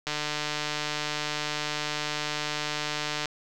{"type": "click train", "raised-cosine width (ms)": 0.2, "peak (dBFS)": -12, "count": 479, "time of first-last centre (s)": [0.07, 3.257], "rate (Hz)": 150, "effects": []}